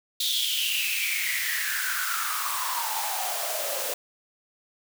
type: noise with high-pass filter sweep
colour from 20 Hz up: white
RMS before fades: -28 dBFS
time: 0.2-3.94 s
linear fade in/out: 5 ms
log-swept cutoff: 3700 to 520 Hz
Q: 8.3
effects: none